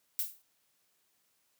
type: noise with exponential decay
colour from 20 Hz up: violet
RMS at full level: -29 dBFS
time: 0.19-0.42 s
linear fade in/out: 0 ms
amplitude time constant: 48 ms
effects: white hiss -74 dBFS RMS until 1.59 s + high-pass 80 Hz 12 dB/octave